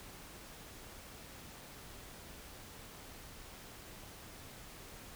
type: silence
effects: pink hiss -52 dBFS RMS until 5.15 s